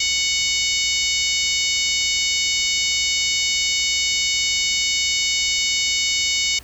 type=harmonic tone; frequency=740 Hz; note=F#5; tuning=in tune; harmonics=3 / 4 / 5 / 6 / 7 / 8 / 9 / 10; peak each=-24 / -25 / -26 / -27 / -27 / -28 / -29 / -29 dBFS; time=0-6.59 s; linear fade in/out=5 ms; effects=added 60 Hz sine -44 dBFS peak until 6.63 s + pink hiss -45 dBFS RMS until 6.63 s